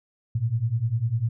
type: beating tone pair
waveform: sine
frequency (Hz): 109.2 / 119.2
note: A2 / A#2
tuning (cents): -13 / +39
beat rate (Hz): 10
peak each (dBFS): -26 / -24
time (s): 0.35-1.29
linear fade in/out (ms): 5
effects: none